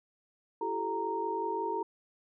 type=tone cluster; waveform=sine; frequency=339.1 / 389.4 / 435.1 / 929 Hz; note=E4 / G4 / A4 / A#5; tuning=+49 / -12 / -19 / -6 cents; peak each=-39 / -37 / -37 / -33 dBFS; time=0.61-1.83 s; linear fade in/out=5 ms; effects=none